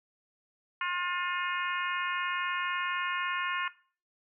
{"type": "harmonic tone", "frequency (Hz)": 356.2, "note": "F4", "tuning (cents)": 34, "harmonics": [3, 4, 5, 6, 7, 8], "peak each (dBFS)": [-33, -35, -37, -39, -40, -41], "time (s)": [0.81, 3.68], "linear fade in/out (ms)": 2, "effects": ["noise-tail reverb RT60 0.4 s tail -18 dB re dry"]}